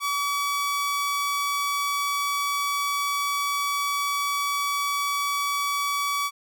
sawtooth tone, 1141 Hz, C#6, 50 cents sharp, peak -20 dBFS, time 0-6.31 s, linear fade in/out 50 ms, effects none

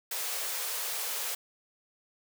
white high-pass noise, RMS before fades -34 dBFS, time 0.11-1.35 s, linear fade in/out 5 ms, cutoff 400 Hz, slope 96 dB/octave, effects none

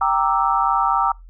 sine chord, E half-diminished seventh, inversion first, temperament equal, 784 / 932.3 / 1174.7 / 1318.5 Hz, G5 / Bb5 / D6 / E6, 0 / 0 / 0 / 0 cents, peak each -21 dBFS, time 0.01-1.12 s, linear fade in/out 5 ms, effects noise-tail reverb RT60 0.2 s tail -24 dB re dry + added 42 Hz sine -39 dBFS peak until 1.29 s

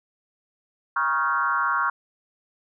sine tone with frequency modulation, 1244.5 Hz, D#6, in tune, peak -20 dBFS, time 0.96-1.9 s, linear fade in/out 5 ms, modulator 145 Hz, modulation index 1.9, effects none

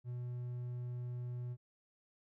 triangle tone, 122.7 Hz, B2, 11 cents flat, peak -37 dBFS, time 0.04-1.57 s, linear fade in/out 50 ms, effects none

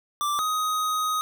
square tone pair in turn, 1174.7 / 1253.9 Hz, D6 / D#6, 0 / +13 cents, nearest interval minor second, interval 113 cents, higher second, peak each -24 dBFS, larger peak neither, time 0.21-0.39 / 0.39-1.21 s, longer second, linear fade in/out 0 ms, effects none

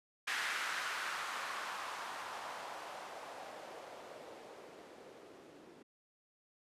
violet noise with low-pass filter sweep, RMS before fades -44 dBFS, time 0.27-5.83 s, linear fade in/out 10 ms, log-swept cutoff 1700 to 330 Hz, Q 1.8, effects resampled to 32000 Hz

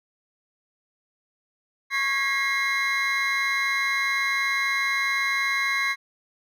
triangle tone cluster, 1103 / 1645 / 1928 / 2132 / 3990 Hz, C#6 / G#6 / B6 / C7 / B7, -9 / -17 / -42 / +32 / +17 cents, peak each -28 / -28 / -29 / -23 / -32 dBFS, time 1.9-5.96 s, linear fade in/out 50 ms, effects none

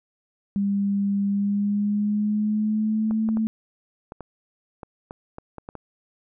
sine tone with pitch glide, 200 to 220.6 Hz, G3 to A3, +35 to +5 cents, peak -20 dBFS, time 0.56-3.47 s, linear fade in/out 0 ms, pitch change +170 cents, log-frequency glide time 1.28-3.28 s
clicks, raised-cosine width 1 ms, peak -22 dBFS, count 11, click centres 3.11 / 3.289 / 3.371 / 4.121 / 4.207 / 4.832 / 5.109 / 5.384 / 5.583 / 5.689 / 5.753 s
effects none

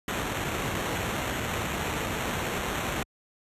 pink noise with sample-and-hold, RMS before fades -30 dBFS, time 0.08-3.03 s, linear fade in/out 2 ms, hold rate 4900 Hz, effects high-pass 60 Hz 12 dB/octave + resampled to 32000 Hz

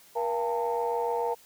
sine tone cluster, 474.6 / 684 / 818 / 905 Hz, A#4 / F5 / G#5 / A5, +31 / -36 / -26 / +48 cents, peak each -28 / -34 / -35 / -30 dBFS, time 0.15-1.35 s, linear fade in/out 20 ms, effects tanh soft clip ceiling -18 dBFS + white hiss -56 dBFS RMS until 1.45 s

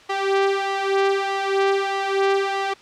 sawtooth tone with flanger, 392 Hz, G4, in tune, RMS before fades -21 dBFS, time 0.09-2.74 s, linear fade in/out 10 ms, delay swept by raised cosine 1 to 2.6 ms, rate 1.6 Hz, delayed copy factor +0.7, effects white hiss -47 dBFS RMS until 2.81 s + low-pass 4000 Hz 12 dB/octave

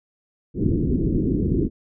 white low-pass noise, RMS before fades -21 dBFS, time 0.54-1.7 s, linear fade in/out 50 ms, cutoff 370 Hz, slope 48 dB/octave, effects none

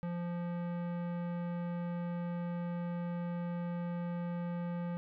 sine tone with tanh clipping, 173.6 Hz, F3, 10 cents flat, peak -37 dBFS, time 0.03-4.97 s, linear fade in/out 0 ms, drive 18 dB, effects none

